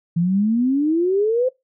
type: exponential sweep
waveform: sine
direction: up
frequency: 164.81 to 523.3 Hz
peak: -15 dBFS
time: 0.16-1.49 s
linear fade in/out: 10 ms
effects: noise-tail reverb RT60 0.2 s tail -21 dB re dry